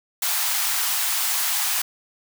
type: high-pass noise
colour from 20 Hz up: white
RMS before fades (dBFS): -23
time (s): 0.22-1.82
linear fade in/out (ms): 5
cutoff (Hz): 710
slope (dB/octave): 48
effects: none